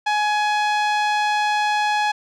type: tone with low-pass filter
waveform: sawtooth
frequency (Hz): 840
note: G#5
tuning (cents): +19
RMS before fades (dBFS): -20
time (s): 0.06-2.12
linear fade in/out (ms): 10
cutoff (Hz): 4300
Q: 0.71
effects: none